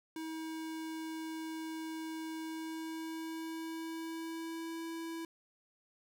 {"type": "tone with pitch glide", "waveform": "square", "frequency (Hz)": [320, 329.6], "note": ["D#4", "E4"], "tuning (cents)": [49, 0], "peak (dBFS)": -40, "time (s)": [0.16, 5.25], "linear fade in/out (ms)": 2, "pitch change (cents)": 51, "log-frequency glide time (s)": [2.43, 4.85], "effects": []}